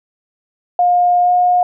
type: tone with pitch glide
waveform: sine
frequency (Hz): 711 to 717.6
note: F5 to F5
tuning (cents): +31 to +47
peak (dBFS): -9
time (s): 0.79-1.63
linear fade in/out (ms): 2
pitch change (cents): +16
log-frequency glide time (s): 1.22-1.31
effects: none